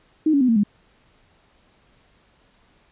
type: tone with pitch steps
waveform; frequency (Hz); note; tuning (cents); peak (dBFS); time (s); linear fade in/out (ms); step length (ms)
sine; 311.9 / 281.1 / 253.3 / 228.3 / 205.8; D#4 / C#4 / B3 / A#3 / G#3; +4 / +24 / +44 / -36 / -16; -14; 0.26-0.635; 5; 75
effects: pink hiss -59 dBFS RMS until 2.91 s + resampled to 8000 Hz